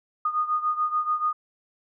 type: beating tone pair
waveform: sine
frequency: 1229 / 1235.9 Hz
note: D#6 / D#6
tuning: -22 / -12 cents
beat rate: 6.9 Hz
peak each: -24 / -28 dBFS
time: 0.25-1.33 s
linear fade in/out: 5 ms
effects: none